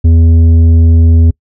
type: tone with tanh clipping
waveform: triangle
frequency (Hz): 82.41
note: E2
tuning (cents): 0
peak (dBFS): -4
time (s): 0.04-1.31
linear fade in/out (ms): 10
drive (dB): 12
effects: noise-tail reverb RT60 0.1 s tail -26 dB re dry